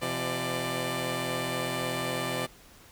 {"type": "tone cluster", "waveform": "10% pulse", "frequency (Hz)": [128.3, 169.8, 592], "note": ["C3", "F3", "D5"], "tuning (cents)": [-34, -48, 14], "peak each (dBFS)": [-25, -27, -25], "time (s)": [0.01, 2.47], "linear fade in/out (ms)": 20, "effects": ["pink hiss -54 dBFS RMS until 2.91 s"]}